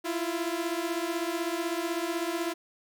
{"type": "beating tone pair", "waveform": "sawtooth", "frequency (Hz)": [330.3, 346.3], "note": ["E4", "F4"], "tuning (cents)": [4, -15], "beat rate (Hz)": 16, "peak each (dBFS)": -28, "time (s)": [0.04, 2.54], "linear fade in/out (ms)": 20, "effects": ["10-bit"]}